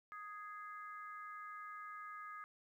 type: harmonic tone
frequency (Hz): 415.3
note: G#4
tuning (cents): 0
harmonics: 3 / 4 / 5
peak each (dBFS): -48 / -54 / -58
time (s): 0.12-2.44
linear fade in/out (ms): 0
effects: 13-bit